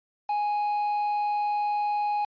triangle tone with quantisation, 830.6 Hz, G#5, in tune, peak -22 dBFS, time 0.29-2.25 s, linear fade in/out 5 ms, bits 7, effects resampled to 11025 Hz

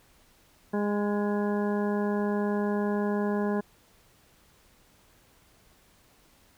harmonic tone with a mistuned harmonic, 205.7 Hz, G#3, 16 cents flat, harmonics 1 / 2 / 3 / 4 / 5 / 7 / 8, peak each -27 / -30 / -36 / -38 / -39 / -45 / -42 dBFS, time 0.73-3.61 s, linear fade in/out 10 ms, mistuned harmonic 8, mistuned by +28 cents, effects pink hiss -61 dBFS RMS until 6.57 s

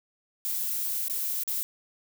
violet noise with dropouts, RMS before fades -30 dBFS, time 0.45-1.63 s, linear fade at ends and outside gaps 0 ms, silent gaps 1.082-1.098 / 1.435-1.477 s, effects none

